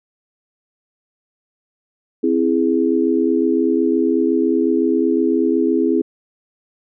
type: chord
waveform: sine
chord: C augmented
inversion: none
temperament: equal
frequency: 261.6 / 329.6 / 415.3 Hz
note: C4 / E4 / G#4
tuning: 0 / 0 / 0 cents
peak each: -18 / -17 / -19 dBFS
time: 2.23-6.02 s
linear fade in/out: 10 ms
effects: none